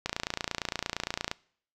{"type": "click train", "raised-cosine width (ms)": 0.2, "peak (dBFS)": -12, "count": 37, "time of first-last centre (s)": [0.06, 1.314], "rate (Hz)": 28.7, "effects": ["noise-tail reverb RT60 0.6 s tail -24 dB re dry"]}